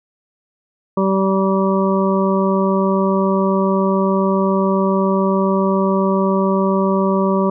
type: harmonic tone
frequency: 192.8 Hz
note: G3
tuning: 28 cents flat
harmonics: 1 / 2 / 3 / 5 / 6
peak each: -16 / -19 / -21 / -23 / -24 dBFS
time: 0.97-7.5 s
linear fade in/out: 5 ms
effects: none